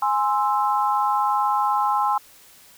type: chord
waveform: sine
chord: Ab augmented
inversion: none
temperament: equal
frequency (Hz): 830.6 / 1046.5 / 1318.5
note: Ab5 / C6 / E6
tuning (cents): 0 / 0 / 0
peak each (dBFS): -21 / -22 / -26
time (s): 0.02-2.18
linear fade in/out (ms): 5
effects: white hiss -50 dBFS RMS until 2.77 s